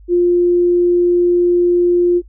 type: tone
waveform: sine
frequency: 351.5 Hz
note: F4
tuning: 11 cents sharp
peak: -9 dBFS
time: 0.08-2.22 s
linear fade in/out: 50 ms
effects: noise-tail reverb RT60 0.1 s tail -22 dB re dry + added 50 Hz sine -38 dBFS peak until 2.28 s

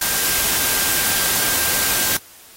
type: tone in noise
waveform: sine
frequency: 1587 Hz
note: G6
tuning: 21 cents sharp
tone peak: -30 dBFS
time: 0.01-2.17 s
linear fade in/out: 5 ms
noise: white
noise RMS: -19 dBFS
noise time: 0.01-2.17 s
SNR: -14 dB
effects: white hiss -45 dBFS RMS until 2.56 s + AAC 48 kbps

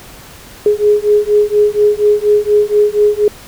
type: beating tone pair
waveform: sine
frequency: 415.3 / 419.5 Hz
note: G#4 / G#4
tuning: 0 / +17 cents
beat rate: 4.2 Hz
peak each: -11 dBFS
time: 0.66-3.28 s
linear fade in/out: 2 ms
effects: pink hiss -36 dBFS RMS until 3.47 s

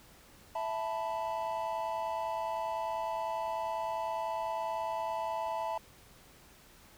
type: chord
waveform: triangle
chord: E suspended fourth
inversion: none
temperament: just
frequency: 659.3 / 879 / 988.9 Hz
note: E5 / A5 / B5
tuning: 0 / -2 / +2 cents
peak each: -35 / -34 / -37 dBFS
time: 0.55-5.78 s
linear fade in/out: 5 ms
effects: pink hiss -58 dBFS RMS until 6.97 s

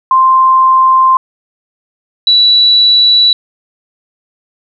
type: tone pair in turn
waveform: sine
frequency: 1046.5 / 3939 Hz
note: C6 / B7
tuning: 0 / -5 cents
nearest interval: octave + major seventh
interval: 2295 cents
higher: second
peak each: -4 dBFS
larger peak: neither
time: 0.11-1.17 / 2.27-3.33 s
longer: neither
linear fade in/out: 2 ms
effects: none

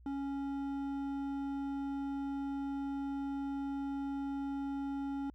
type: tone with hard clipping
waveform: triangle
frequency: 277.2 Hz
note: C#4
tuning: in tune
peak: -37 dBFS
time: 0.06-5.3 s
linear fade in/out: 2 ms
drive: 12 dB
effects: added 60 Hz sine -55 dBFS peak until 5.34 s

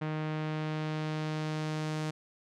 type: tone with low-pass filter sweep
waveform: sawtooth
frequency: 154.9 Hz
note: D#3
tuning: 7 cents flat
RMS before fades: -34 dBFS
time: 0.01-2.11 s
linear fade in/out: 10 ms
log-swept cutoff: 2400 to 7300 Hz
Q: 0.9
effects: none

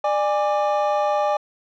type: tone cluster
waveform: triangle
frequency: 597 / 822 / 1177 Hz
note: D5 / G#5 / D6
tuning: +28 / -18 / +3 cents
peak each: -19 / -20 / -25 dBFS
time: 0.04-1.37 s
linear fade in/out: 5 ms
effects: resampled to 16000 Hz

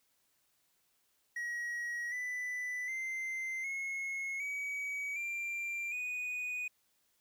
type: tone with pitch steps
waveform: triangle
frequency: 1904 / 1989.4 / 2079 / 2172 / 2269 / 2371 / 2478 Hz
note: A#6 / B6 / C7 / C#7 / C#7 / D7 / D#7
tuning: +36 / +12 / -12 / -36 / +40 / +16 / -8 cents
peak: -34 dBFS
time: 1.36-6.68 s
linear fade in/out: 5 ms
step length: 760 ms
effects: white hiss -75 dBFS RMS until 7.2 s

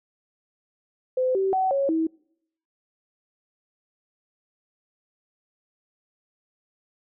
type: tone with pitch steps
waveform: sine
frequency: 512 / 385.4 / 755 / 552 / 322.5 Hz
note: C5 / G4 / F#5 / C#5 / E4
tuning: -38 / -29 / +35 / -7 / -38 cents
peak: -20 dBFS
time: 1.17-2.07 s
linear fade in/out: 5 ms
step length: 180 ms
effects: noise-tail reverb RT60 0.7 s tail -25 dB re dry

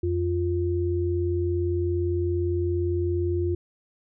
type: tone pair together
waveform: sine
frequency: 87.5 / 350 Hz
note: F2 / F4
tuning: +4 / +4 cents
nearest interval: 2 octaves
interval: 2400 cents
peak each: -25 dBFS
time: 0.03-3.55 s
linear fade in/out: 5 ms
effects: none

